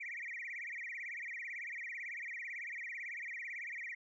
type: tone with vibrato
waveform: sine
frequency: 2100 Hz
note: C7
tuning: 6 cents sharp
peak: -40 dBFS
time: 0-3.95 s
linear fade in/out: 10 ms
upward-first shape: sine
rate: 18 Hz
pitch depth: 220 cents each way
effects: tanh soft clip ceiling -36 dBFS